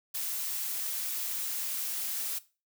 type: noise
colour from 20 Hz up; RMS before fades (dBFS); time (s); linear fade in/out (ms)
blue; -34; 0.14-2.39; 10
effects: noise-tail reverb RT60 0.3 s tail -17 dB re dry